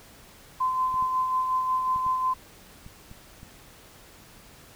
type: tone with tremolo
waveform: sine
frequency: 1029 Hz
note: C6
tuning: 29 cents flat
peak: -21 dBFS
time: 0.6-2.34 s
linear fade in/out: 10 ms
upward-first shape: sine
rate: 5.5 Hz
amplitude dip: 40%
type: clicks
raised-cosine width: 5 ms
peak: -31 dBFS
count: 7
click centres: 0.942 / 1.025 / 1.961 / 2.065 / 2.864 / 3.114 / 3.431 s
effects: pink hiss -51 dBFS RMS until 4.75 s